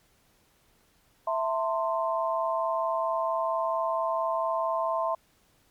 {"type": "chord", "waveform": "sine", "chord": "A minor", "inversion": "second", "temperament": "equal with one note detuned", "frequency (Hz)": [659.3, 902.1, 1046.5], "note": ["E5", "A5", "C6"], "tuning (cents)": [0, 43, 0], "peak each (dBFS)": [-28, -32, -29], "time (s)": [1.27, 5.15], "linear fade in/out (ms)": 5, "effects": ["pink hiss -65 dBFS RMS until 5.7 s", "MP3 96 kbps"]}